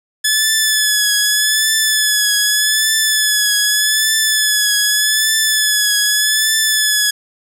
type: tone with vibrato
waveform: 10% pulse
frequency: 1715 Hz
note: A6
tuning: 45 cents flat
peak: -3 dBFS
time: 0.24-7.11 s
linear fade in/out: 10 ms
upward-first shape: triangle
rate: 0.83 Hz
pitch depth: 48 cents each way
effects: none